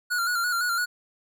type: tone with vibrato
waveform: square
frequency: 1420 Hz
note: F6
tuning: 28 cents sharp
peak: -24 dBFS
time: 0.1-0.86 s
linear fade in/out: 20 ms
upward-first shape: square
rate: 5.9 Hz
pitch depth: 47 cents each way
effects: none